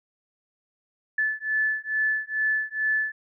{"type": "beating tone pair", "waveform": "sine", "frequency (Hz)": [1737, 1739.3], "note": ["A6", "A6"], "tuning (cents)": [-23, -20], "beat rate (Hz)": 2.3, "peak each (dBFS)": -26, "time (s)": [1.18, 3.12], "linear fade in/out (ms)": 5, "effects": []}